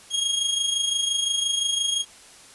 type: tone with amplitude modulation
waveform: sawtooth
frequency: 3268 Hz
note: G#7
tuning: 29 cents flat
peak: -16 dBFS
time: 0.1-2.05 s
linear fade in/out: 50 ms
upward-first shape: sine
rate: 25.8 Hz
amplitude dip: 55%
effects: white hiss -48 dBFS RMS until 2.54 s + resampled to 24000 Hz